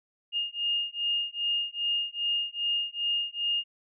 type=beating tone pair; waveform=sine; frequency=2834 / 2836.5 Hz; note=F7 / F7; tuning=+25 / +26 cents; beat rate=2.5 Hz; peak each=-30 dBFS; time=0.32-3.64 s; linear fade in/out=50 ms; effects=none